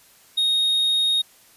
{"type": "tone", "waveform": "triangle", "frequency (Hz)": 3729, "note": "A#7", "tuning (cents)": 0, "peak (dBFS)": -16, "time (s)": [0.37, 1.22], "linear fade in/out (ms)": 10, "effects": ["white hiss -53 dBFS RMS until 1.56 s", "resampled to 32000 Hz"]}